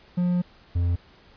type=tone pair in turn; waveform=triangle; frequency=177.7 / 86.87 Hz; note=F3 / F2; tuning=+30 / -9 cents; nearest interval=octave; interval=1239 cents; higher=first; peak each=-18 dBFS; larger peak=neither; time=0.17-0.42 / 0.75-0.96 s; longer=first; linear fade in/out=10 ms; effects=pink hiss -54 dBFS RMS until 1.36 s + resampled to 11025 Hz